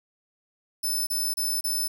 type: tone bursts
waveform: 10% pulse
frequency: 5274 Hz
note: E8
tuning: in tune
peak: -19 dBFS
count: 4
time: 0.83-1.88 s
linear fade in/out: 10 ms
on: 240 ms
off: 30 ms
effects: none